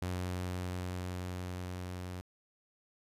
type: tone with level ramp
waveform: sawtooth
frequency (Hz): 90.6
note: F#2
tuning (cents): -36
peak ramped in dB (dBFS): -30 to -36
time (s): 0.02-2.21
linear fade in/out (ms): 0
effects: resampled to 32000 Hz + 12-bit